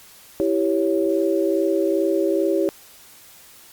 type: chord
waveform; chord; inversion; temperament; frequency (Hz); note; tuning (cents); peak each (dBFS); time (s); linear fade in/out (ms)
sine; C# diminished; first; equal; 329.6 / 392 / 554.4; E4 / G4 / C#5; 0 / 0 / 0; -21 / -21 / -23; 0.4-2.69; 0
effects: white hiss -47 dBFS RMS until 3.72 s + Opus 48 kbps